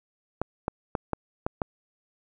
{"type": "clicks", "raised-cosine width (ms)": 1, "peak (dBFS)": -12, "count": 6, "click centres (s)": [0.416, 0.681, 0.952, 1.133, 1.465, 1.618], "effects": []}